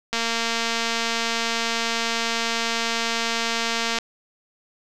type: click train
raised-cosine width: 0.2 ms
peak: -7 dBFS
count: 888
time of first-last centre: 0.13-3.987 s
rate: 230 Hz
effects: none